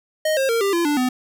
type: tone with pitch steps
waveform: square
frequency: 622.3 / 535.5 / 460.8 / 396.6 / 341.3 / 293.7 / 252.7 Hz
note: D#5 / C5 / A#4 / G4 / F4 / D4 / B3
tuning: 0 / +40 / -20 / +20 / -40 / 0 / +40 cents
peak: -18 dBFS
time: 0.25-1.09 s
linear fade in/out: 5 ms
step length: 120 ms
effects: none